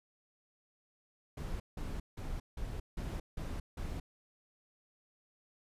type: noise bursts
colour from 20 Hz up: brown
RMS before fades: -39 dBFS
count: 7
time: 1.37-4 s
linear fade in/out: 5 ms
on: 230 ms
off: 170 ms
effects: resampled to 32000 Hz